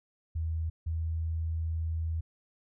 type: tone pair in turn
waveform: sine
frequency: 80.8 / 81.22 Hz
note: E2 / E2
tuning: -34 / -25 cents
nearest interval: unison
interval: 9 cents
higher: second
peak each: -29 / -29 dBFS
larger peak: neither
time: 0.35-0.7 / 0.86-2.21 s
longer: second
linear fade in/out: 10 ms
effects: none